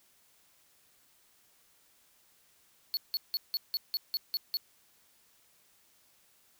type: tone bursts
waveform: square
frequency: 4388 Hz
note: C#8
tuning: 18 cents flat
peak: -29 dBFS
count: 9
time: 2.94-4.57 s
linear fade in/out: 0 ms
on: 30 ms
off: 170 ms
effects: white hiss -66 dBFS RMS until 6.59 s